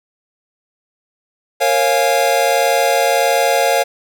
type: chord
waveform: square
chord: Bb minor seventh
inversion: none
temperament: equal with one note detuned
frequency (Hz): 466.2 / 547.7 / 698.5 / 830.6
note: Bb4 / Db5 / F5 / Ab5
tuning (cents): 0 / -21 / 0 / 0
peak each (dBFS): -21 / -17 / -17 / -21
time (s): 1.6-3.84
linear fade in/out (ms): 20
effects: none